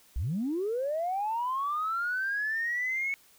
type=linear sweep; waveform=sine; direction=up; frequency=48.54 to 2217 Hz; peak=-27 dBFS; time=0.16-3.14 s; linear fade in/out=0 ms; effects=tanh soft clip ceiling -23 dBFS + white hiss -60 dBFS RMS until 3.38 s